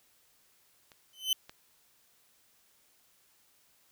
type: clicks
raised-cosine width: 0.2 ms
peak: -36 / -29 dBFS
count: 2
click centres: 0.918 / 1.495 s
type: tone with exponential growth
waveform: 40% pulse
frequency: 3045 Hz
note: F#7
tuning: 49 cents sharp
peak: -22 dBFS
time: 1.13-1.33 s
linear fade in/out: 2 ms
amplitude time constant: 43 ms
effects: white hiss -67 dBFS RMS until 3.91 s